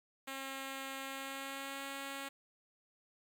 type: tone with pitch glide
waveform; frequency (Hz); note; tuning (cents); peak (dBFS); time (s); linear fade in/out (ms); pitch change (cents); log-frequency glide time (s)
5% pulse; 269.7 to 274.9; C#4 to C#4; -47 to -14; -30; 0.27-2.29; 10; +33; 1.04-1.84
effects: 11-bit